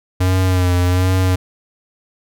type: tone with vibrato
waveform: square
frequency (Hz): 91.2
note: F#2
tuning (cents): -24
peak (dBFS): -13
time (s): 0.2-1.36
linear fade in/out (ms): 10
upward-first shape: sine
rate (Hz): 1.3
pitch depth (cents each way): 41
effects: none